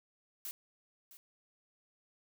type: noise with echo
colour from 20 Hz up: blue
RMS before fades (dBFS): -42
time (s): 0.45-0.51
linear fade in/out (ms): 0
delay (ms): 660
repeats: 1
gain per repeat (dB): -14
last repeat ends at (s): 1.17
effects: none